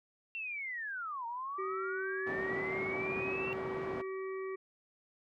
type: linear two-way sweep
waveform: sine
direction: down then up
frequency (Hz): 2733 to 913 to 2733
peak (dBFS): -37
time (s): 0.35-3.53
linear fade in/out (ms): 0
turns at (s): 1.26
type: harmonic tone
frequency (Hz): 381.4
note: G4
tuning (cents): -47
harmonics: 1 / 3 / 5 / 6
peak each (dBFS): -37 / -47 / -51 / -53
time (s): 1.58-4.56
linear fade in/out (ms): 10
type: band-pass noise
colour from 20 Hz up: pink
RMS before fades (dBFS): -42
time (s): 2.26-4.02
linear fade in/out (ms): 10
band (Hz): 160 to 1200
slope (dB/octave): 12
effects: none